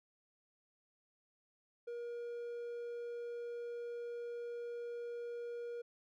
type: tone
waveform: triangle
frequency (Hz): 475.1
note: A#4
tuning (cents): +33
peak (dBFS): -39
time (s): 1.87-5.82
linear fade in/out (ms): 10
effects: none